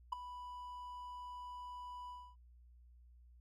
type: tone with ADSR envelope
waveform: triangle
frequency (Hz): 987.8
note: B5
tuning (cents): 0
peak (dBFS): -29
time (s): 0.12-2.36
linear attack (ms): 9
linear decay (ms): 6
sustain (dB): -15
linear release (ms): 270
effects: added 60 Hz sine -59 dBFS peak until 3.4 s